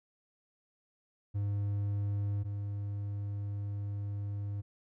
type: tone pair in turn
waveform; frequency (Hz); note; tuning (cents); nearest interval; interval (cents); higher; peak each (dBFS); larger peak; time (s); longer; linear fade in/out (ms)
triangle; 101.5 / 101.5; G#2 / G#2; -39 / -39; unison; 0; neither; -28 / -32; first; 1.34-2.44 / 2.44-4.62; second; 20
effects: none